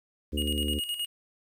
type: harmonic tone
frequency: 73.8 Hz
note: D2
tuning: 9 cents sharp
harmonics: 1 / 3 / 4 / 5 / 6 / 7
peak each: -30 / -35 / -35 / -39 / -42 / -44 dBFS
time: 0.32-0.8 s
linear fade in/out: 20 ms
type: tone with tremolo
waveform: square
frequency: 2872 Hz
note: F7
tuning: 48 cents sharp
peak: -29 dBFS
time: 0.37-1.06 s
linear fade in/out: 10 ms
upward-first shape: square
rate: 9.6 Hz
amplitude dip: 60%
effects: 10-bit